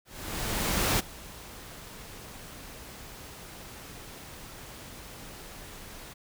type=noise with ADSR envelope; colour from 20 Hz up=pink; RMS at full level=-25 dBFS; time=0.05-6.14 s; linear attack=940 ms; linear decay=20 ms; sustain=-20 dB; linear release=16 ms; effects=none